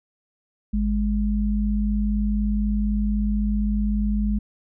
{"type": "tone pair together", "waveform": "sine", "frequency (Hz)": [51.92, 207.7], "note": ["G#1", "G#3"], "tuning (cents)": [0, 0], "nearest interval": "2 octaves", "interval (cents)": 2400, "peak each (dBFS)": [-22, -22], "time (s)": [0.73, 4.39], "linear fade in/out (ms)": 10, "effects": []}